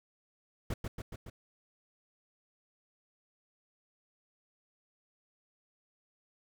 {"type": "noise with echo", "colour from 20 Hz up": "brown", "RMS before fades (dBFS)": -34, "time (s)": [0.7, 0.74], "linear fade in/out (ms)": 5, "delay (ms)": 140, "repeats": 4, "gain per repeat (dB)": -3, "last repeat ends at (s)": 1.3, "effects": []}